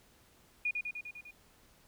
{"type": "tone with echo", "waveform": "sine", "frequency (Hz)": 2447, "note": "D#7", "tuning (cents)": -29, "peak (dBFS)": -29, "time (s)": [0.65, 0.71], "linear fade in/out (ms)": 5, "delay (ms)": 100, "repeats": 6, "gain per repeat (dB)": -3, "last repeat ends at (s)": 1.31, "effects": ["pink hiss -64 dBFS RMS until 1.87 s"]}